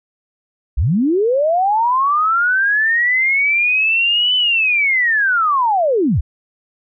sine linear two-way sweep, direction up then down, 46.25 to 3026 to 46.25 Hz, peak -12 dBFS, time 0.77-6.21 s, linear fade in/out 10 ms, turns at 4.36 s, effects none

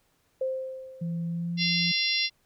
sine tone with exponential decay, 523.3 Hz, C5, in tune, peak -24 dBFS, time 0.41-1.56 s, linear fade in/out 5 ms, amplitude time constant 250 ms
sine tone with pitch glide, 168 to 172.82 Hz, E3 to F3, +33 to -18 cents, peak -28 dBFS, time 1.01-1.92 s, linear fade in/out 10 ms, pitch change +49 cents, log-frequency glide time 1.27-1.61 s
harmonic tone, 690 Hz, F5, 21 cents flat, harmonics 3 / 4 / 5 / 6 / 7 / 8, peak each -31 / -31 / -31 / -31 / -31 / -31 dBFS, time 1.57-2.3 s, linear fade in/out 50 ms
effects pink hiss -69 dBFS RMS until 2.45 s

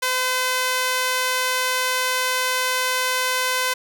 sawtooth tone with high-pass filter, 510 Hz, C5, 44 cents flat, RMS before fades -22 dBFS, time 0.02-3.74 s, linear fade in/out 10 ms, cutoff 1100 Hz, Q 0.71, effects none

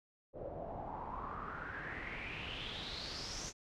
pink noise with low-pass filter sweep, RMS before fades -44 dBFS, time 0.33-3.53 s, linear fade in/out 50 ms, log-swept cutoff 540 to 6400 Hz, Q 5.9, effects none

